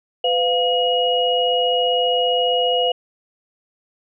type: tone cluster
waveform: sine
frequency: 501 / 699 / 2892 Hz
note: B4 / F5 / F#7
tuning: +25 / +1 / -40 cents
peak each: -19 / -21 / -20 dBFS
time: 0.24-2.92 s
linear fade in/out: 5 ms
effects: none